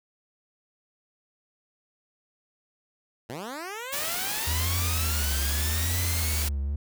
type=linear sweep; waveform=10% pulse; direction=up; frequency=105.1 to 2300 Hz; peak=-26 dBFS; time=3.29-6.43 s; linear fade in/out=10 ms
type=noise; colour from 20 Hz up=white; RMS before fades=-31 dBFS; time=3.92-6.49 s; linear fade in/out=10 ms
type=tone with vibrato; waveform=triangle; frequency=77.78 Hz; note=D#2; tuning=in tune; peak=-24 dBFS; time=4.47-6.76 s; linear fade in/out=5 ms; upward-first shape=triangle; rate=0.82 Hz; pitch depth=220 cents each way
effects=none